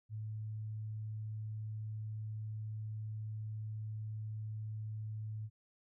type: tone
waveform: sine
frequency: 108.2 Hz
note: A2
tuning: 29 cents flat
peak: -39 dBFS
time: 0.09-5.5 s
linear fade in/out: 50 ms
effects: none